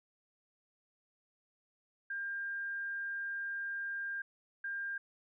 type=tone bursts at uneven times; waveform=sine; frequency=1600 Hz; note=G6; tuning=35 cents sharp; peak=-36 dBFS; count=2; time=2.1-4.22 / 4.64-4.98 s; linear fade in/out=5 ms; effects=none